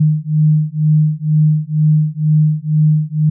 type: beating tone pair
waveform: sine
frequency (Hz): 152.5 / 154.6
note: D#3 / D#3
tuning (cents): -34 / -11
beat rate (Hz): 2.1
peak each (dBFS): -13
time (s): 0-3.3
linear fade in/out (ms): 10
effects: none